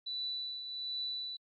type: tone with tremolo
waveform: sine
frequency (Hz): 3969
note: B7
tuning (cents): +8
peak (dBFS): -34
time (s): 0.06-1.37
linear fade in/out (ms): 10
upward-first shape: triangle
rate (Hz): 1.3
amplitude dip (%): 55
effects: AAC 32 kbps